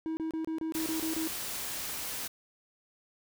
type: tone bursts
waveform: triangle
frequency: 320.5 Hz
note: E4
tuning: 49 cents flat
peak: -29 dBFS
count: 9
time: 0.06-1.274 s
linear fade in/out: 0 ms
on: 110 ms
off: 28 ms
type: noise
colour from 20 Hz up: white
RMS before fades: -37 dBFS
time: 0.74-2.28 s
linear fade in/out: 10 ms
effects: none